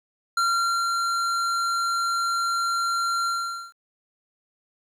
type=tone with ADSR envelope; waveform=square; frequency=1375 Hz; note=F6; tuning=27 cents flat; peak=-20 dBFS; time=0.37-3.73 s; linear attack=4 ms; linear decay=490 ms; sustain=-3 dB; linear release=460 ms; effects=low-pass 9000 Hz 12 dB/octave + 10-bit